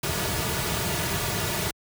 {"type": "noise with comb filter", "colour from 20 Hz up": "pink", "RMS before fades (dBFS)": -27, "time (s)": [0.03, 1.71], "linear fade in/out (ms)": 5, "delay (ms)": 3.8, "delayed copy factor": -0.65, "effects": ["high-pass 60 Hz 12 dB/octave"]}